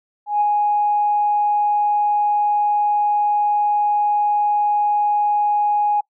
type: tone with ADSR envelope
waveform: sine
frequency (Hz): 830.6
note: G#5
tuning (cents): 0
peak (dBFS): -12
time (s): 0.26-6.01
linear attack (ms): 150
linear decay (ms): 17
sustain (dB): -2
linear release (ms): 10
effects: noise-tail reverb RT60 0.1 s tail -24 dB re dry + tanh soft clip ceiling -8 dBFS